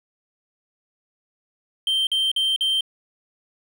triangle tone bursts, 3136 Hz, G7, in tune, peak -17 dBFS, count 4, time 1.87-2.808 s, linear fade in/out 2 ms, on 200 ms, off 46 ms, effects none

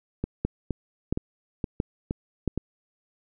two click trains, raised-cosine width 3 ms, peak -11 / -14 dBFS, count 4 / 6, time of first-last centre 0.45-2.477 / 0.24-2.576 s, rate 1.48 / 2.14 Hz, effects none

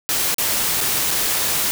white noise with dropouts, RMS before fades -20 dBFS, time 0.09-1.71 s, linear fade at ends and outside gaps 0 ms, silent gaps 0.344-0.383 / 0.806-0.811 / 1.107-1.111 s, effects none

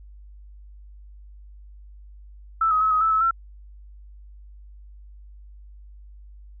sine tone with pitch steps, 1321 / 1263 / 1290 / 1261 / 1314 / 1297 / 1350 Hz, E6 / D#6 / E6 / D#6 / E6 / E6 / E6, +3 / +26 / -38 / +23 / -6 / -28 / +41 cents, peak -17 dBFS, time 2.61-3.31 s, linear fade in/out 5 ms, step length 100 ms, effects added 50 Hz sine -42 dBFS peak until 6.6 s

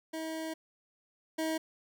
25% pulse tone pair in turn, 320 / 318.8 Hz, D#4 / D#4, +49 / +42 cents, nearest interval unison, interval 7 cents, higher first, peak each -32 / -27 dBFS, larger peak second, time 0.13-0.54 / 1.38-1.58 s, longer first, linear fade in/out 10 ms, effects none

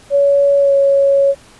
sine tone with pitch glide, 563 to 554.6 Hz, C#5 to C#5, +27 to +1 cents, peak -8 dBFS, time 0.1-1.35 s, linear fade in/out 50 ms, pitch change -26 cents, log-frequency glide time 0.59-0.73 s, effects pink hiss -44 dBFS RMS until 1.59 s + resampled to 24000 Hz

